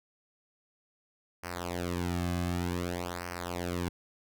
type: tone with flanger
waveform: sawtooth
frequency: 88 Hz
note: F2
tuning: 14 cents sharp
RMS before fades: -34 dBFS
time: 1.43-3.89 s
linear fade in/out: 10 ms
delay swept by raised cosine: 0.27 to 2.17 ms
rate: 0.54 Hz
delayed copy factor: -0.85
effects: none

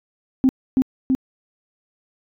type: tone with echo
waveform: sine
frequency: 261.6 Hz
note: C4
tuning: in tune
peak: -10 dBFS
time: 0.44-0.49 s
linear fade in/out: 0 ms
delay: 330 ms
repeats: 2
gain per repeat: -2 dB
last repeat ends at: 1.15 s
effects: tanh soft clip ceiling -6 dBFS

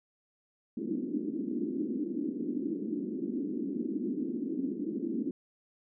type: band-pass noise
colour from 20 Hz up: white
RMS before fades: -34 dBFS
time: 0.77-5.31 s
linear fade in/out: 2 ms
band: 210 to 340 Hz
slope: 48 dB/octave
effects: none

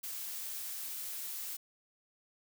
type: noise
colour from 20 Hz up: blue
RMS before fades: -41 dBFS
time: 0.03-1.57 s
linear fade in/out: 10 ms
effects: none

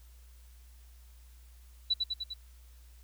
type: tone with echo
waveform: sine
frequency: 3951 Hz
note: B7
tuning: in tune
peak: -24 dBFS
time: 1.9-1.94 s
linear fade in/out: 10 ms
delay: 100 ms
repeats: 4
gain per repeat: -3 dB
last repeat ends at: 2.34 s
effects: added 60 Hz sine -52 dBFS peak until 3.03 s + white hiss -65 dBFS RMS until 3.03 s

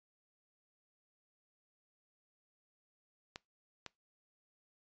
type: clicks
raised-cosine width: 0.2 ms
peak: -26 dBFS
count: 2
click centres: 3.359 / 3.863 s
effects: noise-tail reverb RT60 0.2 s tail -23 dB re dry + resampled to 16000 Hz

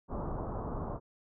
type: low-pass noise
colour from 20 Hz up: pink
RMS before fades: -37 dBFS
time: 0.08-1 s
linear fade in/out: 50 ms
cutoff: 1200 Hz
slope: 48 dB/octave
effects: none

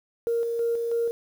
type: tone with tremolo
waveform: sine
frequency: 466.2 Hz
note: A#4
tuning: in tune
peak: -21 dBFS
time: 0.27-1.11 s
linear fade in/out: 0 ms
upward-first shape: square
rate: 3.1 Hz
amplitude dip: 35%
effects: tanh soft clip ceiling -17 dBFS + 8-bit

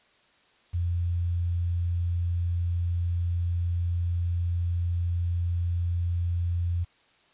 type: tone with quantisation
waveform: sine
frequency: 86.7 Hz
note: F2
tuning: 12 cents flat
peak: -24 dBFS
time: 0.73-6.85 s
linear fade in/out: 20 ms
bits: 9
effects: white hiss -62 dBFS RMS until 7.33 s + resampled to 8000 Hz

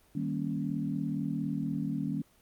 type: chord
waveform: sine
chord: Eb dominant seventh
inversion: none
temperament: equal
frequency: 155.56 / 196 / 233.1 / 277.2 Hz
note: Eb3 / G3 / Bb3 / Db4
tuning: 0 / 0 / 0 / 0 cents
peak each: -35 / -36 / -36 / -35 dBFS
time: 0.15-2.22 s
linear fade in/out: 5 ms
effects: pink hiss -64 dBFS RMS until 2.41 s + Opus 24 kbps

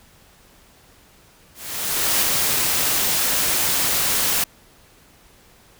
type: noise with ADSR envelope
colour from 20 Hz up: white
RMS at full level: -18 dBFS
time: 1.54-4.44 s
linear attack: 680 ms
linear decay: 16 ms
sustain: -2 dB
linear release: 4 ms
effects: pink hiss -52 dBFS RMS until 5.79 s

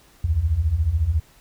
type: beating tone pair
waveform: sine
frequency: 70 / 84 Hz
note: C#2 / E2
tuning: +18 / +33 cents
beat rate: 14 Hz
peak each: -23 / -19 dBFS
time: 0.24-1.2 s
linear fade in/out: 5 ms
effects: pink hiss -54 dBFS RMS until 1.4 s

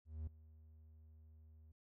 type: tone with ADSR envelope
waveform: triangle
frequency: 78.3 Hz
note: D#2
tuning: 11 cents sharp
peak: -38 dBFS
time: 0.05-1.72 s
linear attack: 220 ms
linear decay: 7 ms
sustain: -19 dB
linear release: 7 ms
effects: none

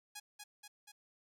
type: tone with echo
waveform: 5% pulse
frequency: 830.6 Hz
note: G#5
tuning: in tune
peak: -33 dBFS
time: 0.15-0.2 s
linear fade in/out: 10 ms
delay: 240 ms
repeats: 3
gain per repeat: -3 dB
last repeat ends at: 0.92 s
effects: none

